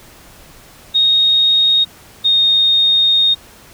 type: tone pair in turn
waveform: sine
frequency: 3729 / 3699 Hz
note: A#7 / A#7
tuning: 0 / -14 cents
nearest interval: unison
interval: 14 cents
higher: first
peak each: -9 / -9 dBFS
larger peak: neither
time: 0.94-1.85 / 2.24-3.35 s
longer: second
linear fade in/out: 20 ms
effects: pink hiss -42 dBFS RMS until 3.73 s